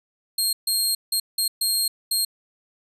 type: tone bursts at uneven times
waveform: 20% pulse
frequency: 4224 Hz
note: C8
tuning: 16 cents sharp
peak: -14 dBFS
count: 6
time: 0.38-0.53 / 0.67-0.95 / 1.12-1.2 / 1.38-1.48 / 1.61-1.88 / 2.11-2.25 s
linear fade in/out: 5 ms
effects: resampled to 32000 Hz